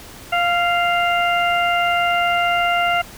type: harmonic tone with a mistuned harmonic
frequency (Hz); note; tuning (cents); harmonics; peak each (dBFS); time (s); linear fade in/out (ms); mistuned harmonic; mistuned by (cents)
698.5; F5; 0; 1 / 2 / 3 / 4; -18 / -21 / -23 / -24; 0.32-3.02; 10; 2; -17
effects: pink hiss -39 dBFS RMS until 3.17 s